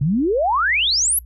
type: exponential sweep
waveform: sine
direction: up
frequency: 130.81 to 11990 Hz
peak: -15 dBFS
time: 0.01-1.19 s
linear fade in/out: 5 ms
effects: noise-tail reverb RT60 0.1 s tail -25 dB re dry + added 60 Hz sine -37 dBFS peak until 1.25 s